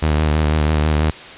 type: tone with vibrato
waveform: sawtooth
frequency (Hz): 76.5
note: D#2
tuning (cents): -29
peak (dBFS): -10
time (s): 0.02-1.11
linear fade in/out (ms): 10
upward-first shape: triangle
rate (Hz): 6.1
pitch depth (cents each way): 56
effects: white hiss -35 dBFS RMS until 1.37 s + resampled to 8000 Hz